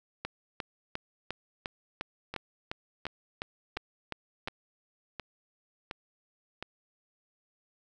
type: two click trains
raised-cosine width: 0.3 ms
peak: -21 / -18 dBFS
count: 7 / 13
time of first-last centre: 2.34-6.626 / 0.25-4.475 s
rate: 1.4 / 2.84 Hz
effects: none